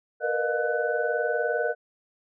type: tone cluster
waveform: sine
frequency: 465.4 / 485.3 / 610 / 707 / 1497 Hz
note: A#4 / B4 / D#5 / F5 / F#6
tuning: -3 / -30 / -34 / +21 / +20 cents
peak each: -29 / -30 / -29 / -32 / -30 dBFS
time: 0.2-1.75 s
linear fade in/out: 50 ms
effects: none